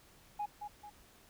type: tone with echo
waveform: sine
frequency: 830.6 Hz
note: G#5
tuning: in tune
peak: -33 dBFS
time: 0.39-0.46 s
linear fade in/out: 10 ms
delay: 220 ms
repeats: 2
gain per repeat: -7 dB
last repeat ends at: 0.9 s
effects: tanh soft clip ceiling -31 dBFS + pink hiss -62 dBFS RMS until 1.29 s